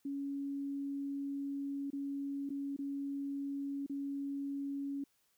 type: tone with dropouts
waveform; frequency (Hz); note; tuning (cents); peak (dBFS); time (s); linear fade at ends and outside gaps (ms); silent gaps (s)
sine; 279.3; C#4; +13; -36; 0.05-5.04; 5; 1.904-1.93 / 2.493-2.502 / 2.765-2.788 / 3.864-3.896
effects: white hiss -75 dBFS RMS until 5.37 s